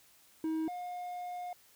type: tone pair in turn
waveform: triangle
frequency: 318.5 / 715 Hz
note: D#4 / F5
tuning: +41 / +41 cents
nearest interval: octave + major second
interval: 1400 cents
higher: second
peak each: -29 / -36 dBFS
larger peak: first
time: 0.44-0.68 / 0.68-1.53 s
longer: second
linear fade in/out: 2 ms
effects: white hiss -63 dBFS RMS until 1.75 s